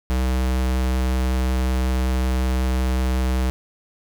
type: tone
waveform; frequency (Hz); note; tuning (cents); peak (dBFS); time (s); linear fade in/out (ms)
square; 63.9; C2; -40; -19; 0.1-3.5; 0
effects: none